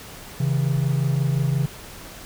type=tone pair together; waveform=triangle; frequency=135.1 / 160.78 Hz; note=C#3 / E3; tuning=-44 / -43 cents; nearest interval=minor third; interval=301 cents; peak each=-18 / -22 dBFS; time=0.4-1.66 s; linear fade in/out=5 ms; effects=pink hiss -40 dBFS RMS until 2.25 s